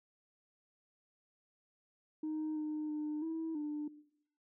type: tone with pitch steps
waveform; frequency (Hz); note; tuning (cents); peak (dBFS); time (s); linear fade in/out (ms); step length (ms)
sine; 310.1 / 305.4 / 301.9 / 323.8 / 298.3; D#4 / D#4 / D4 / E4 / D4; -6 / -32 / +48 / -31 / +27; -34; 2.23-3.88; 5; 330
effects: noise-tail reverb RT60 0.7 s tail -19 dB re dry + tanh soft clip ceiling -33 dBFS